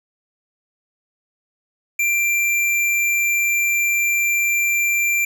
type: tone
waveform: square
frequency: 2363 Hz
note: D7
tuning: 10 cents sharp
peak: -17 dBFS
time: 1.99-5.25 s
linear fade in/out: 5 ms
effects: none